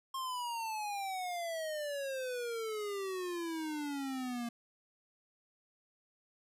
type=exponential sweep; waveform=square; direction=down; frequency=1073 to 233.1 Hz; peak=-37 dBFS; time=0.14-4.49 s; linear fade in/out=5 ms; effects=resampled to 32000 Hz